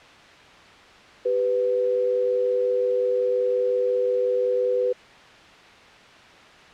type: tone pair together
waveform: sine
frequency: 392 / 497.6 Hz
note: G4 / B4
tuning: 0 / +13 cents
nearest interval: major third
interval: 413 cents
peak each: -27 / -20 dBFS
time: 1.25-4.93 s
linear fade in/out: 10 ms
effects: white hiss -47 dBFS RMS until 6.73 s + low-pass 3000 Hz 12 dB/octave